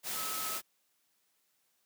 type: tone in noise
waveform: sine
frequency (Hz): 1288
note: E6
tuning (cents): -41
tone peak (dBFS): -41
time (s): 0.13-0.61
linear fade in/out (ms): 50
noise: white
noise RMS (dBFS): -37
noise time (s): 0.03-0.62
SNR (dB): -7
effects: white hiss -75 dBFS RMS until 1.85 s + high-pass 150 Hz 12 dB/octave